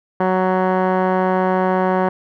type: tone with low-pass filter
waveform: 15% pulse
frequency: 185.8 Hz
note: F#3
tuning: 7 cents sharp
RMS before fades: -17 dBFS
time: 0.2-2.09 s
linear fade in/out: 5 ms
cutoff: 1200 Hz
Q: 4.8
effects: none